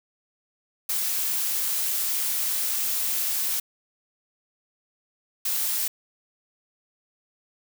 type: noise bursts at uneven times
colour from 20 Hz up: blue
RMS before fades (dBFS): -26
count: 2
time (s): 0.89-3.6 / 5.45-5.88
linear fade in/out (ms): 5
effects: none